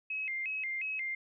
sine tone with vibrato, 2321 Hz, D7, 21 cents flat, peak -33 dBFS, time 0.1-1.15 s, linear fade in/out 5 ms, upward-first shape square, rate 2.8 Hz, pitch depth 170 cents each way, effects none

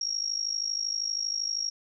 sine tone with amplitude modulation, 5588 Hz, F8, in tune, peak -24 dBFS, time 0.01-1.7 s, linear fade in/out 5 ms, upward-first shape sine, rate 52.7 Hz, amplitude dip 85%, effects none

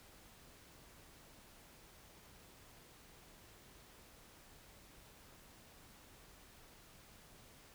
silence, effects pink hiss -61 dBFS RMS until 7.74 s

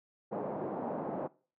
white band-pass noise, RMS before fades -37 dBFS, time 0.31-1.28 s, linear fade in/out 20 ms, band 150 to 790 Hz, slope 24 dB/octave, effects noise-tail reverb RT60 0.4 s tail -22 dB re dry

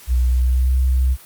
sine tone with pitch glide, 62 to 64.52 Hz, B1 to C2, +7 to -24 cents, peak -13 dBFS, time 0.07-1.17 s, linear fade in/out 50 ms, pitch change +69 cents, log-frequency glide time 0.26-0.78 s, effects white hiss -43 dBFS RMS until 1.25 s + Opus 48 kbps

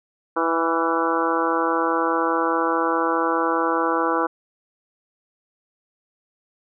harmonic tone with a mistuned harmonic, 164.81 Hz, E3, in tune, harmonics 2 / 3 / 4 / 5 / 6 / 7 / 8 / 9, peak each -25 / -25 / -31 / -28 / -26 / -26 / -27 / -31 dBFS, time 0.36-4.27 s, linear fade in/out 10 ms, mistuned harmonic 8, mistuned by +33 cents, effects none

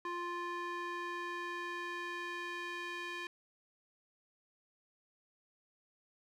square tone with band-pass filter sweep, 349.2 Hz, F4, in tune, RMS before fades -41 dBFS, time 0.05-3.27 s, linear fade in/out 2 ms, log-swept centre 1200 to 2200 Hz, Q 1.5, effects none

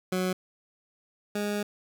20% pulse tone pair in turn, 184.4 / 206.5 Hz, F#3 / G#3, -6 / -10 cents, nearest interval major second, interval 196 cents, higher second, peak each -21 / -23 dBFS, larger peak first, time 0.12-0.33 / 1.35-1.63 s, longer second, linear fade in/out 5 ms, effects none

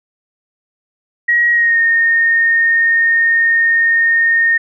sine tone with pitch glide, 1900 to 1839.5 Hz, A#6 to A#6, +33 to -24 cents, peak -9 dBFS, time 1.28-4.58 s, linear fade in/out 10 ms, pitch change -57 cents, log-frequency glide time 1.51-1.79 s, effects none

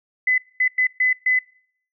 sine tone bursts at uneven times, 2014 Hz, B6, 33 cents sharp, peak -15 dBFS, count 5, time 0.27-0.38 / 0.6-0.68 / 0.78-0.87 / 1-1.13 / 1.26-1.39 s, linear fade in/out 5 ms, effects noise-tail reverb RT60 0.6 s tail -24 dB re dry

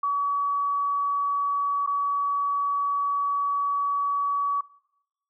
sine tone with dropouts, 1136 Hz, C#6, 42 cents sharp, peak -22 dBFS, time 0.03-4.61 s, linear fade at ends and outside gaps 5 ms, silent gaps 1.864-1.873 s, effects noise-tail reverb RT60 0.8 s tail -20 dB re dry

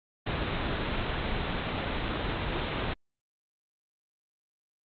pink low-pass noise, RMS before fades -31 dBFS, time 0.26-2.94 s, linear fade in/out 10 ms, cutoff 3900 Hz, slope 96 dB/octave, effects Opus 32 kbps

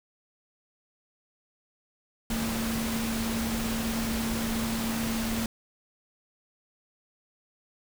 sine tone in noise, 226.5 Hz, A#3, 50 cents flat, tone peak -29 dBFS, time 2.3-5.46 s, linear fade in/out 2 ms, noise pink, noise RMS -33 dBFS, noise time 2.3-5.46 s, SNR +1 dB, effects none

